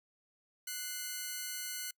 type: tone pair together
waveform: 5% pulse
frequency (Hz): 1480 / 2093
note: F#6 / C7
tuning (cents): 0 / 0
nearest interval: tritone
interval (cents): 600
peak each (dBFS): -29 / -32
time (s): 0.67-1.91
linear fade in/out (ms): 5
effects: noise-tail reverb RT60 0.1 s tail -26 dB re dry